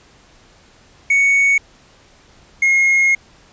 triangle tone pair in turn, 2225 / 2153 Hz, C#7 / C7, +6 / +49 cents, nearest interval minor second, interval 57 cents, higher first, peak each -9 dBFS, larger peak neither, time 1.1-1.58 / 2.62-3.15 s, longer second, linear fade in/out 5 ms, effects pink hiss -49 dBFS RMS until 3.52 s + resampled to 16000 Hz

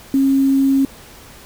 sine tone with quantisation, 271.4 Hz, C#4, 36 cents flat, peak -11 dBFS, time 0.14-0.85 s, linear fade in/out 2 ms, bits 6, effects pink hiss -41 dBFS RMS until 1.45 s

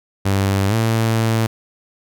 sawtooth tone with pitch glide, 98 to 112.57 Hz, G2 to A2, 0 to +40 cents, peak -11 dBFS, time 0.25-1.47 s, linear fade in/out 10 ms, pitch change +240 cents, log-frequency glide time 0.68-0.74 s, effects none

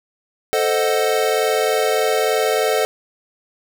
square chord, A diminished seventh, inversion none, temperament equal, 440 / 523.3 / 622.3 / 740 Hz, A4 / C5 / Eb5 / Gb5, 0 / 0 / 0 / 0 cents, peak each -20 / -23 / -23 / -24 dBFS, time 0.53-2.85 s, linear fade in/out 0 ms, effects none

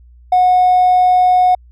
sine tone with hard clipping, 730 Hz, F#5, 24 cents flat, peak -8 dBFS, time 0.32-1.55 s, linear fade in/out 5 ms, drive 1 dB, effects added 60 Hz sine -40 dBFS peak until 1.71 s

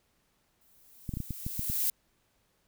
violet noise with exponential growth, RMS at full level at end -27 dBFS, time 0.61-1.9 s, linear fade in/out 2 ms, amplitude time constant 280 ms
clicks, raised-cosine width 5 ms, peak -22 dBFS, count 8, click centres 1.092 / 1.138 / 1.171 / 1.203 / 1.307 / 1.465 / 1.594 / 1.699 s
effects pink hiss -72 dBFS RMS until 2.67 s

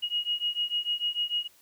sine beating tone pair, 2883 / 2889.7 Hz, F#7 / F#7, -46 / -42 cents, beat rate 6.7 Hz, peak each -30 dBFS, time 0.02-1.48 s, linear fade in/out 20 ms, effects white hiss -60 dBFS RMS until 1.61 s

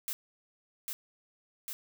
blue noise with echo, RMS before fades -35 dBFS, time 0.08-0.13 s, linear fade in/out 0 ms, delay 800 ms, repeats 2, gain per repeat -2 dB, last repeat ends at 1.73 s, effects none

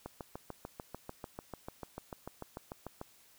click train, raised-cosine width 1 ms, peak -27 dBFS, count 21, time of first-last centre 0.06-3.014 s, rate 6.77 Hz, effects white hiss -63 dBFS RMS until 3.38 s

